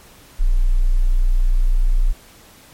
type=tone; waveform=sine; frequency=30.13 Hz; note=B0; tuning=42 cents flat; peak=-11 dBFS; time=0.39-2.13 s; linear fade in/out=20 ms; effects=pink hiss -46 dBFS RMS until 2.73 s + MP3 64 kbps